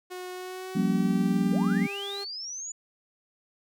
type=tone with pitch glide; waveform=sawtooth; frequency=364.5 to 399.8 Hz; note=F#4 to G4; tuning=-26 to +34 cents; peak=-32 dBFS; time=0.1-2.25 s; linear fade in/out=20 ms; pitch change=+160 cents; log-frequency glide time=0.32-1.64 s
type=chord; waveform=sine; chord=G half-diminished seventh; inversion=third; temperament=just; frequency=176.4 / 196 / 235.2 / 282.2 Hz; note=F3 / G3 / Bb3 / Db4; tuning=+18 / 0 / +16 / +31 cents; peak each=-27 / -26 / -28 / -31 dBFS; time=0.75-1.87 s; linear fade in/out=10 ms
type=linear sweep; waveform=sine; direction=up; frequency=396.7 to 7000 Hz; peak=-34 dBFS; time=1.52-2.72 s; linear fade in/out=5 ms
effects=none